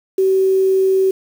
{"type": "tone with quantisation", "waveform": "sine", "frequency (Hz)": 381.6, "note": "G4", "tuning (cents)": -47, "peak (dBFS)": -11, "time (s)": [0.18, 1.11], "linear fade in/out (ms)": 5, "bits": 6, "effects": []}